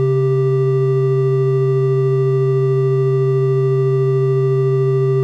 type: tone pair together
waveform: triangle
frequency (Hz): 135.27 / 392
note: C#3 / G4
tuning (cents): -42 / 0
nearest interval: octave + tritone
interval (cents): 1842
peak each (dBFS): -13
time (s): 0-5.23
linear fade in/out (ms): 0
effects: none